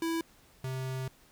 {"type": "tone pair in turn", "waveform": "square", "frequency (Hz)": [329.6, 130.8], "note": ["E4", "C3"], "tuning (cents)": [0, 0], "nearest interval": "octave + major third", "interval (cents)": 1600, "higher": "first", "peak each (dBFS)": [-30, -34], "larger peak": "first", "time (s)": [[0.02, 0.21], [0.64, 1.08]], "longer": "second", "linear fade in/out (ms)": 2, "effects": ["pink hiss -61 dBFS RMS until 1.31 s"]}